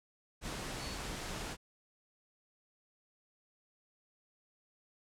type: tone in noise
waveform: sine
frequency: 4435 Hz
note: C#8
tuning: in tune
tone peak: -48 dBFS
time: 0.78-0.98 s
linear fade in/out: 50 ms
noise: pink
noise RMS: -41 dBFS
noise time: 0.41-1.57 s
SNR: -10 dB
effects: low-pass 9000 Hz 12 dB/octave